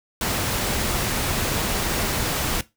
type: noise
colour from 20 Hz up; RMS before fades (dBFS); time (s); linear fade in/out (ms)
pink; -24; 0.21-2.61; 2
effects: noise-tail reverb RT60 0.2 s tail -17 dB re dry